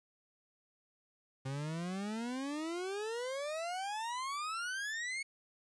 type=exponential sweep; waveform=40% pulse; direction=up; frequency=130.81 to 2217 Hz; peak=-36 dBFS; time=1.45-5.23 s; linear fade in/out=10 ms; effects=resampled to 22050 Hz + 12-bit